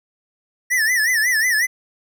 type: tone with vibrato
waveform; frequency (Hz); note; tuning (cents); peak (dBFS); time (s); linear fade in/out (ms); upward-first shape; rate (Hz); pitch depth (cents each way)
square; 1864.7; A#6; 0; -16; 0.7-1.67; 20; sine; 5.5; 150
effects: none